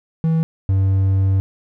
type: tone pair in turn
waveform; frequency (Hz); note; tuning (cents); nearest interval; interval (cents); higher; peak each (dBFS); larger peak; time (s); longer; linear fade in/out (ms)
triangle; 162 / 96.33; E3 / G2; -30 / -30; major sixth; 900; first; -12 / -11; second; 0.24-0.43 / 0.69-1.4; second; 0
effects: none